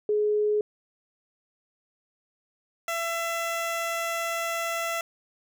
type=tone pair in turn; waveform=sine / 15% pulse; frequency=420.6 / 670.6 Hz; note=G#4 / E5; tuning=+22 / +30 cents; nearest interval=minor sixth; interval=808 cents; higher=second; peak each=-21 dBFS; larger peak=neither; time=0.09-0.61 / 2.88-5.01 s; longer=second; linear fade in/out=2 ms; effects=none